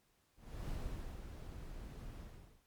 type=noise with ADSR envelope; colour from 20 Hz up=brown; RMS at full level=-41 dBFS; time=0.36-2.62 s; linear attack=330 ms; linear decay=480 ms; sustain=-7 dB; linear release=450 ms; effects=pink hiss -75 dBFS RMS until 2.66 s + MP3 96 kbps